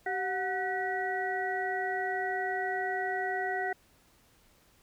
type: tone cluster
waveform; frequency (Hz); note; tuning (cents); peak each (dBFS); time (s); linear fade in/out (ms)
sine; 384.4 / 732 / 1498 / 1928; G4 / F#5 / F#6 / B6; -34 / -19 / +21 / -42; -36 / -33 / -38 / -35; 0.06-3.73; 5
effects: pink hiss -64 dBFS RMS until 4.82 s